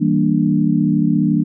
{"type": "chord", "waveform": "sine", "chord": "E half-diminished seventh", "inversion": "none", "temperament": "equal with one note detuned", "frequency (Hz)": [161.7, 196, 233.1, 293.7], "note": ["E3", "G3", "Bb3", "D4"], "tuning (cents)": [-33, 0, 0, 0], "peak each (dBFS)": -18, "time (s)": [0, 1.44], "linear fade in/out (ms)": 20, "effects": []}